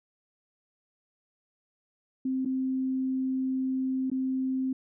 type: tone with dropouts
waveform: sine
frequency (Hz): 261.6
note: C4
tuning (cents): 0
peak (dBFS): -26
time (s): 2.25-4.73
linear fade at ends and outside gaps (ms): 5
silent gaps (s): 2.45-2.457 / 4.101-4.115
effects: none